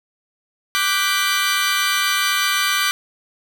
20% pulse chord, G major seventh, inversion second, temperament equal, 1174.7 / 1480 / 1568 / 1975.5 Hz, D6 / F#6 / G6 / B6, 0 / 0 / 0 / 0 cents, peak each -16 / -19 / -19 / -18 dBFS, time 0.75-2.91 s, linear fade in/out 0 ms, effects none

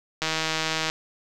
click train, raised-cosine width 0.2 ms, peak -8 dBFS, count 109, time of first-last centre 0.22-0.899 s, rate 159 Hz, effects none

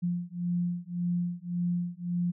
sine beating tone pair, 174.4 / 176.2 Hz, F3 / F3, -2 / +16 cents, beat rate 1.8 Hz, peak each -31 dBFS, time 0.02-2.32 s, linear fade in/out 20 ms, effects none

